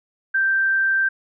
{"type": "tone", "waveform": "sine", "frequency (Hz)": 1568, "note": "G6", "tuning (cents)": 0, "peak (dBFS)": -16, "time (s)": [0.34, 1.09], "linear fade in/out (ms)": 10, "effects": []}